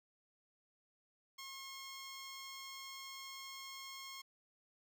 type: tone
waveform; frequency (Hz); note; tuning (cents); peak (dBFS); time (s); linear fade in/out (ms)
10% pulse; 1079; C#6; -47; -39; 1.38-4.22; 10
effects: none